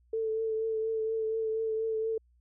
sine tone with vibrato, 443 Hz, A4, 12 cents sharp, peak -28 dBFS, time 0.13-2.18 s, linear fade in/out 5 ms, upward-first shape triangle, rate 4.2 Hz, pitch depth 25 cents each way, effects added 60 Hz sine -62 dBFS peak until 2.4 s

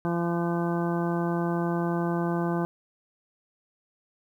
harmonic tone with a mistuned harmonic, 171.2 Hz, F3, 34 cents flat, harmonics 1 / 2 / 3 / 4 / 5 / 6 / 7 / 9, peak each -27 / -29 / -37 / -35 / -37 / -38 / -40 / -41 dBFS, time 0.05-2.65 s, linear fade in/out 0 ms, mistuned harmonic 9, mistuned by -18 cents, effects 10-bit

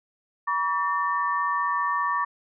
sine tone cluster, 964 / 1139 / 1801 Hz, B5 / C#6 / A6, -42 / +47 / +40 cents, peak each -29 / -24 / -30 dBFS, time 0.47-2.25 s, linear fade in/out 10 ms, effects none

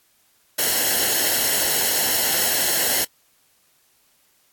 white noise with comb filter, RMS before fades -20 dBFS, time 0.58-3.05 s, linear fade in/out 10 ms, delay 0.83 ms, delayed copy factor -0.65, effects white hiss -61 dBFS RMS until 4.52 s + AAC 64 kbps

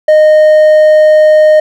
sine tone with hard clipping, 616 Hz, D#5, 17 cents flat, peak -3 dBFS, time 0.08-1.6 s, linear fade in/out 5 ms, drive 3 dB, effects none

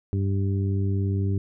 harmonic tone, 98 Hz, G2, in tune, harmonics 1 / 2 / 3 / 4, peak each -22 / -31 / -34 / -35 dBFS, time 0.13-1.38 s, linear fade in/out 0 ms, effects none

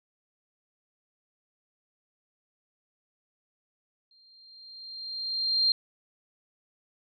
sine tone with exponential growth, 4186 Hz, C8, in tune, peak -19 dBFS, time 4.11-5.72 s, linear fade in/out 2 ms, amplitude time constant 350 ms, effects none

